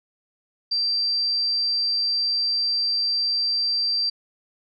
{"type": "tone", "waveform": "sine", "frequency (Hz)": 4699, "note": "D8", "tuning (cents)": 0, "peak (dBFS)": -20, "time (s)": [0.71, 4.1], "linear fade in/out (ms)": 10, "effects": []}